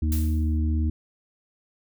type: harmonic tone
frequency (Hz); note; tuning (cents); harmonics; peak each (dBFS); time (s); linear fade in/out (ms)
77.7; D#2; -2; 1 / 3 / 4; -21 / -31 / -33; 0.02-0.9; 5
type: noise with exponential decay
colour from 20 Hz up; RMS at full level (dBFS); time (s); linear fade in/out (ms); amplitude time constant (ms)
blue; -32; 0.12-0.58; 0; 98
effects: none